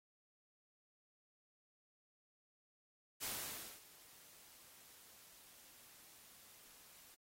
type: noise with ADSR envelope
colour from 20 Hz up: white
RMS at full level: -42 dBFS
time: 3.2-7.15 s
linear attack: 32 ms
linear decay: 570 ms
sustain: -20 dB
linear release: 10 ms
effects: AAC 48 kbps